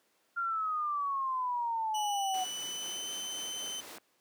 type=exponential sweep; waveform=sine; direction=down; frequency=1400 to 737 Hz; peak=-30 dBFS; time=0.36-2.45 s; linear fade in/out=20 ms
type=tone with pitch glide; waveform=25% pulse; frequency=2960 to 3057 Hz; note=F#7 to G7; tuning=0 to -44 cents; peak=-33 dBFS; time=1.94-3.81 s; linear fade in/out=10 ms; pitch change=+56 cents; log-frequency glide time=2.34-3.12 s
type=noise with tremolo; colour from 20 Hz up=pink; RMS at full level=-45 dBFS; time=2.34-3.98 s; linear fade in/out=2 ms; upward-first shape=triangle; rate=4 Hz; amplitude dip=30%
type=click; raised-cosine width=0.5 ms; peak=-34 dBFS; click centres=3.983 s
effects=pink hiss -71 dBFS RMS until 4.2 s + high-pass 300 Hz 12 dB/octave